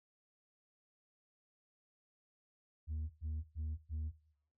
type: tone bursts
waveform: sine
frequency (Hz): 77.7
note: D#2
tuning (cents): -2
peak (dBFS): -34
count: 4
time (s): 2.87-4.12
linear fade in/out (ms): 50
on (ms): 230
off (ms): 110
effects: noise-tail reverb RT60 0.7 s tail -19 dB re dry + tanh soft clip ceiling -36 dBFS